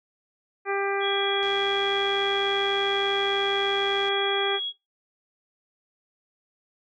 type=harmonic tone; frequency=396.6 Hz; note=G4; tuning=20 cents sharp; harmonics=1 / 2 / 3 / 4 / 5 / 6; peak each=-27 / -30 / -32 / -33 / -34 / -35 dBFS; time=0.65-4.6 s; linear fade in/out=50 ms
type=tone; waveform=sine; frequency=3322 Hz; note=G#7; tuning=in tune; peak=-27 dBFS; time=1-4.73 s; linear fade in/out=50 ms
type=click train; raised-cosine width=0.2 ms; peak=-25 dBFS; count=293; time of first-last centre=1.43-4.085 s; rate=110 Hz
effects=noise-tail reverb RT60 0.3 s tail -25 dB re dry